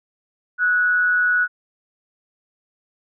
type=tone with amplitude modulation; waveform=sine; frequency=1470 Hz; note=F#6; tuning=12 cents flat; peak=-13 dBFS; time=0.58-1.48 s; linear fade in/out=50 ms; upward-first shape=sine; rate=178 Hz; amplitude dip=40%; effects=none